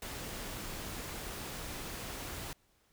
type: noise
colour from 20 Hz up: pink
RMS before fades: -42 dBFS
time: 0.02-2.53 s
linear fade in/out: 2 ms
effects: pink hiss -71 dBFS RMS until 2.92 s